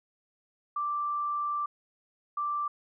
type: tone pair in turn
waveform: sine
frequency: 1174.7 / 1174.7 Hz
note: D6 / D6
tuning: 0 / 0 cents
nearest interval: unison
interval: 0 cents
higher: neither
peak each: -28 dBFS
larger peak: neither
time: 0.76-1.66 / 2.37-2.68 s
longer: first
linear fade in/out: 5 ms
effects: none